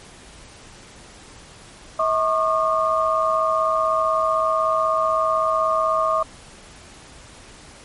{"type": "tone cluster", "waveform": "sine", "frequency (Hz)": [641, 1093, 1209], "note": ["E5", "C#6", "D6"], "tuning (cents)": [-49, -25, 50], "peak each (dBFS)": [-21, -22, -21], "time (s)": [1.99, 6.23], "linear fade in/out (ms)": 5, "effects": ["pink hiss -44 dBFS RMS until 7.84 s", "MP3 48 kbps"]}